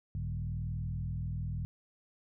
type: tone with frequency modulation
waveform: sine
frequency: 104.5 Hz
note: G#2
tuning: 11 cents sharp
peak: -33 dBFS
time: 0.15-1.65 s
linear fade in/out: 0 ms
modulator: 40.7 Hz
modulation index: 1.3
effects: none